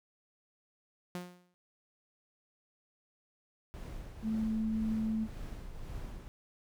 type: tone with exponential decay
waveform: sawtooth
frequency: 178.4 Hz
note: F3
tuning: 37 cents sharp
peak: -32 dBFS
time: 1.15-1.54 s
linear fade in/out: 0 ms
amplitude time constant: 83 ms
type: noise with tremolo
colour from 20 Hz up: brown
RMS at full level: -41 dBFS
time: 3.74-6.28 s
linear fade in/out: 0 ms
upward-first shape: triangle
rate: 1.9 Hz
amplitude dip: 50%
type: tone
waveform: sine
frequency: 219.8 Hz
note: A3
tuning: 2 cents flat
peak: -30 dBFS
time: 4.22-5.28 s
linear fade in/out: 50 ms
effects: none